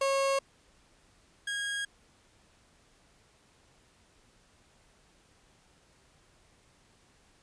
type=tone pair in turn; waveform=30% pulse; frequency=546 / 1636.2 Hz; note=C#5 / G#6; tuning=-26 / -26 cents; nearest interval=octave + perfect fifth; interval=1900 cents; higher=second; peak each=-23 / -29 dBFS; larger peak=first; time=0.01-0.39 / 1.47-1.85 s; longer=neither; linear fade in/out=5 ms; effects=pink hiss -64 dBFS RMS until 7.42 s + resampled to 22050 Hz